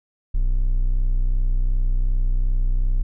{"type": "tone", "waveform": "triangle", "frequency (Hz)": 31.34, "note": "B0", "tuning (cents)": 26, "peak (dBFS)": -14, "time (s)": [0.34, 3.03], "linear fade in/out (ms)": 10, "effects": []}